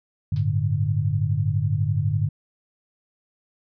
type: chord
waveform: sine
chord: G suspended second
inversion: none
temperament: equal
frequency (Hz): 98 / 110 / 146.83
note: G2 / A2 / D3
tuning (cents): 0 / 0 / 0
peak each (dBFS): -24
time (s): 0.32-2.29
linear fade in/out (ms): 5
type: noise with exponential decay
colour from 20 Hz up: blue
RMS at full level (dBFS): -34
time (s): 0.36-0.51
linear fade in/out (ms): 2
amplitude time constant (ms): 31
effects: resampled to 11025 Hz